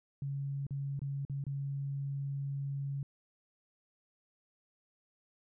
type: tone with dropouts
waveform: sine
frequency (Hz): 139.2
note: C#3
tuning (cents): +8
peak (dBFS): -34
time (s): 0.22-3.03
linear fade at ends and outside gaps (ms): 2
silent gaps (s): 0.667-0.707 / 0.993-1.017 / 1.251-1.297 / 1.44-1.466
effects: none